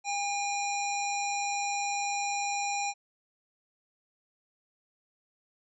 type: harmonic tone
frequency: 809 Hz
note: G#5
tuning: 46 cents flat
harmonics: 1 / 3 / 5 / 7 / 9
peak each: -31 / -35 / -42 / -39 / -39 dBFS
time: 0.04-2.94 s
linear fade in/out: 50 ms
effects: none